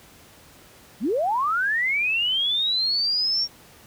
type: linear sweep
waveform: sine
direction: up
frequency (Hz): 168.6 to 5588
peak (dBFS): -20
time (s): 1-3.48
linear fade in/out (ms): 50
effects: pink hiss -50 dBFS RMS until 3.86 s + high-pass 60 Hz 12 dB/octave